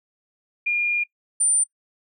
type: tone pair in turn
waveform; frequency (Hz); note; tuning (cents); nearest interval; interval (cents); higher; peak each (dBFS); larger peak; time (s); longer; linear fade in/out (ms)
sine; 2416 / 9142; D7 / D9; +48 / -48; octave + major seventh; 2304; second; -19 / -17; second; 0.66-1.04 / 1.4-1.64; first; 10
effects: noise-tail reverb RT60 0.1 s tail -22 dB re dry